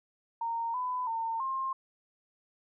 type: tone with pitch steps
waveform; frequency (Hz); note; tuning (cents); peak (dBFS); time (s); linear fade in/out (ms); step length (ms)
sine; 923 / 1002 / 908 / 1062; A#5 / B5 / A#5 / C6; -17 / +25 / -46 / +25; -30; 0.41-1.73; 5; 330
effects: none